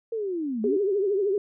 sine linear two-way sweep, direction down then up, 466.2 to 210 to 320.4 Hz, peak -26 dBFS, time 0.12-0.77 s, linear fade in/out 5 ms, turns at 0.62 s
sine tone with vibrato, 397.8 Hz, G4, 25 cents sharp, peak -21 dBFS, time 0.64-1.38 s, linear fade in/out 2 ms, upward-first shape triangle, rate 13 Hz, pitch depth 130 cents each way
effects none

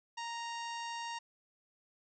harmonic tone with a mistuned harmonic, 932.3 Hz, A#5, in tune, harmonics 1 / 2 / 3 / 4 / 5 / 6 / 7 / 8 / 9, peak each -40 / -47 / -48 / -52 / -53 / -51 / -57 / -61 / -63 dBFS, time 0.17-1.19 s, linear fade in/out 10 ms, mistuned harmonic 5, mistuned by -35 cents, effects none

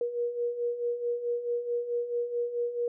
sine beating tone pair, 475.1 / 479.7 Hz, A#4 / A#4, +33 / +50 cents, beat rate 4.6 Hz, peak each -35 / -29 dBFS, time 0.01-2.88 s, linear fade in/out 2 ms, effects none

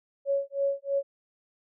sine tone with tremolo, 556 Hz, C#5, 5 cents sharp, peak -22 dBFS, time 0.25-1.03 s, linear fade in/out 50 ms, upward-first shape sine, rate 3.1 Hz, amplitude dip 100%, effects none

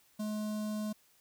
square tone with notch filter, 212.6 Hz, G#3, 41 cents sharp, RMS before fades -36 dBFS, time 0.19-0.93 s, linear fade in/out 10 ms, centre 2100 Hz, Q 0.66, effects white hiss -67 dBFS RMS until 1.2 s

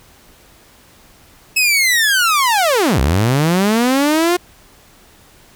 sawtooth linear two-way sweep, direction down then up, 2600 to 59.4 to 360.5 Hz, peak -8 dBFS, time 1.56-4.37 s, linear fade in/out 10 ms, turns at 3 s, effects pink hiss -47 dBFS RMS until 5.55 s

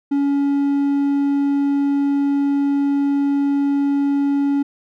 triangle tone, 281.5 Hz, C#4, 27 cents sharp, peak -13 dBFS, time 0.11-4.63 s, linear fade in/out 10 ms, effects none

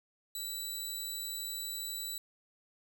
15% pulse tone, 3951 Hz, B7, in tune, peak -30 dBFS, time 0.35-2.18 s, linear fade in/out 2 ms, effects none

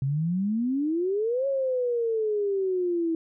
sine exponential two-way sweep, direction up then down, 130.81 to 554.4 to 323.7 Hz, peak -23 dBFS, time 0.02-3.15 s, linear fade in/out 2 ms, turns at 1.47 s, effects none

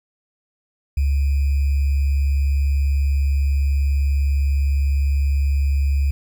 sine tone with sample-and-hold, 69.8 Hz, C#2, 13 cents sharp, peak -15 dBFS, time 0.97-6.11 s, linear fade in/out 5 ms, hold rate 2450 Hz, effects none

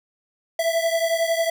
square beating tone pair, 659.3 / 670.3 Hz, E5 / E5, 0 / +29 cents, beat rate 11 Hz, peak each -22 / -25 dBFS, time 0.59-1.5 s, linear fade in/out 5 ms, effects none

